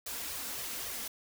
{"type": "noise with flanger", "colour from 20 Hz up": "white", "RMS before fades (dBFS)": -39, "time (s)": [0.06, 1.08], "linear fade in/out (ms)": 5, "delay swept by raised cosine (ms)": [1.6, 4.4], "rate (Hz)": 3.7, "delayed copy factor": 0.75, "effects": []}